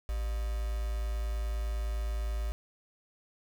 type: tone with quantisation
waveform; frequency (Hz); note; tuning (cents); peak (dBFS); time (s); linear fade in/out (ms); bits
sine; 54.8; A1; -6; -30; 0.09-2.52; 0; 7
effects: none